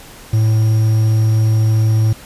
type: tone with quantisation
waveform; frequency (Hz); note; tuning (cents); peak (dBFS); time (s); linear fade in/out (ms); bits
triangle; 110; A2; 0; -8; 0.33-2.13; 5; 6
effects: pink hiss -38 dBFS RMS until 2.25 s + resampled to 32000 Hz